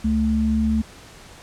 sine tone pair together, 73.42 / 220 Hz, D2 / A3, 0 / 0 cents, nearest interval octave + perfect fifth, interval 1900 cents, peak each -23 / -18 dBFS, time 0.04-0.82 s, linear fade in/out 10 ms, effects pink hiss -44 dBFS RMS until 1.42 s + low-pass 9000 Hz 12 dB/octave

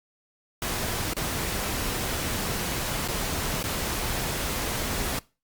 pink noise with dropouts, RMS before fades -29 dBFS, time 0.62-5.19 s, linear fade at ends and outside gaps 2 ms, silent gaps 1.135-1.166 / 3.078-3.084 / 3.629-3.639 s, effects noise-tail reverb RT60 0.3 s tail -22 dB re dry + Opus 48 kbps

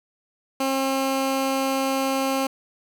15% pulse tone, 268.3 Hz, C4, 44 cents sharp, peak -15 dBFS, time 0.6-2.47 s, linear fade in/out 5 ms, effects none

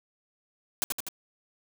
white noise with echo, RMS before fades -27 dBFS, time 0.82-0.84 s, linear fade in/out 0 ms, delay 82 ms, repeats 3, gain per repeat -3 dB, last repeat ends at 1.086 s, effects none

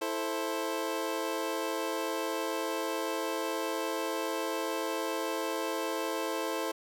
25% pulse chord, A minor, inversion second, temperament equal with one note detuned, 329.6 / 440 / 526.9 Hz, E4 / A4 / C5, 0 / 0 / +12 cents, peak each -32 dBFS, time 0.01-6.72 s, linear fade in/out 10 ms, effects none

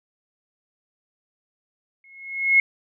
sine tone with exponential growth, 2170 Hz, C#7, 37 cents flat, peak -10 dBFS, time 2.04-2.6 s, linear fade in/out 2 ms, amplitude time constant 120 ms, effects none

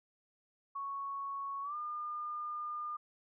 sine tone with pitch glide, 1108.7 to 1209 Hz, C#6 to D6, 0 to +50 cents, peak -37 dBFS, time 0.75-2.97 s, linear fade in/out 10 ms, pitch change +150 cents, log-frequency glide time 1.62-1.76 s, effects none

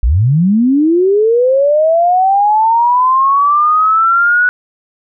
sine linear sweep, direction up, 48.14 to 1481 Hz, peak -7 dBFS, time 0.03-4.49 s, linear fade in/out 0 ms, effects none

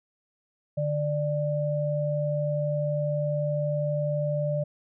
sine tone pair together, 148 / 591.6 Hz, D3 / D5, +14 / +13 cents, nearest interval 2 octaves, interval 2399 cents, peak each -27 dBFS, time 0.77-4.64 s, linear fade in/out 10 ms, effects none

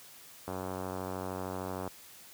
click train, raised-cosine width 1 ms, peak -23 dBFS, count 131, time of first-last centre 0.48-1.876 s, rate 93.1 Hz, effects white hiss -53 dBFS RMS until 2.33 s + high-pass 60 Hz 12 dB/octave

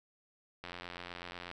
click train, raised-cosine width 0.3 ms, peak -27 dBFS, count 78, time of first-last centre 0.64-1.514 s, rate 88.1 Hz, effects none

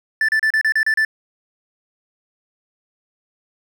triangle tone bursts, 1760 Hz, A6, in tune, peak -12 dBFS, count 8, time 0.21-1.049 s, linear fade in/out 2 ms, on 76 ms, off 33 ms, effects none

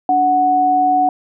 sine tone pair together, 290.5 / 740 Hz, D4 / F#5, -19 / 0 cents, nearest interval octave + major third, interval 1619 cents, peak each -21 / -11 dBFS, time 0.09-1.09 s, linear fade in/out 2 ms, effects none

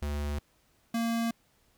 square tone pair in turn, 73 / 230.6 Hz, D2 / A#3, -10 / -19 cents, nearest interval octave + minor sixth, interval 1991 cents, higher second, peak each -31 / -28 dBFS, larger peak second, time 0.02-0.39 / 0.94-1.31 s, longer neither, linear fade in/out 5 ms, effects pink hiss -68 dBFS RMS until 1.77 s

